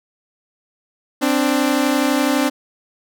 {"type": "tone pair together", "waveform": "sawtooth", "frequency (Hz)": [261.4, 293.4], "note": ["C4", "D4"], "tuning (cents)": [-1, -2], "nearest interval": "major second", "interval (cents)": 199, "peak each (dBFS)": -14, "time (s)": [1.21, 2.5], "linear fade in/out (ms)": 20, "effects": []}